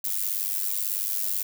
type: noise with amplitude modulation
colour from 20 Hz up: violet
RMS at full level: -24 dBFS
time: 0.04-1.43 s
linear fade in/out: 5 ms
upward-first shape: sine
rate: 98.2 Hz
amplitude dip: 90%
effects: none